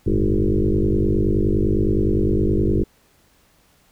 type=tone with frequency modulation; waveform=sine; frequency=154.8 Hz; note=D#3; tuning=9 cents flat; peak=-15 dBFS; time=0.06-2.84 s; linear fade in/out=10 ms; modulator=49.7 Hz; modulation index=5.1; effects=pink hiss -58 dBFS RMS until 3.91 s